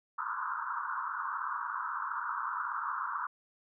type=band-pass noise; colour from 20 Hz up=pink; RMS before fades=-36 dBFS; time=0.18-3.27 s; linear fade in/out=5 ms; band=950 to 1500 Hz; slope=96 dB/octave; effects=none